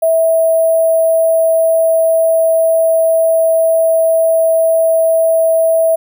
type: tone with sample-and-hold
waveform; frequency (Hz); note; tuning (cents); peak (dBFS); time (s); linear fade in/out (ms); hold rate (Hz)
sine; 652; E5; -19; -8; 0.02-5.96; 10; 11025
effects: none